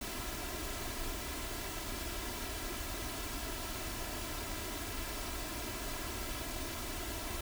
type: noise with comb filter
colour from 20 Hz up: pink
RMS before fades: -40 dBFS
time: 0.01-7.41 s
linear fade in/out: 5 ms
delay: 3 ms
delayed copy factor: +0.65
effects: none